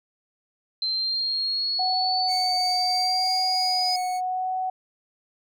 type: linear sweep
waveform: sine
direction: up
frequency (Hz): 4101 to 4976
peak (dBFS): -23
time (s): 0.82-3.96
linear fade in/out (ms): 2
type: tone with vibrato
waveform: sine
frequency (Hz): 740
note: F#5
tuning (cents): 0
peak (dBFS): -24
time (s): 1.79-4.7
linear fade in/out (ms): 5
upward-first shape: sine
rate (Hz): 0.79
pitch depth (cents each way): 17
type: tone with tremolo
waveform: 15% pulse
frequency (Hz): 2217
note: C#7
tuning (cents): 0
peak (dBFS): -28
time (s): 2.27-4.21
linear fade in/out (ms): 50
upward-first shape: sine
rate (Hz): 3.1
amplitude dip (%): 30
effects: none